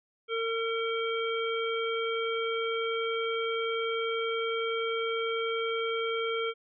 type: harmonic tone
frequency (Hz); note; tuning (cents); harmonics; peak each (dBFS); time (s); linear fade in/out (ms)
455.1; A#4; -42; 1 / 3 / 5 / 7; -30 / -35 / -37 / -38; 0.28-6.54; 50
effects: none